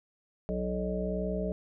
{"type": "harmonic tone with a mistuned harmonic", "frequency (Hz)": 61.74, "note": "B1", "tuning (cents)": 0, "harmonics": [1, 3, 5, 7, 9, 10], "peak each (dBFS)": [-37, -33, -44, -36, -41, -36], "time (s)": [0.49, 1.52], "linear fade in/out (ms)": 0, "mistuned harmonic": 1, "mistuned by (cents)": -61, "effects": []}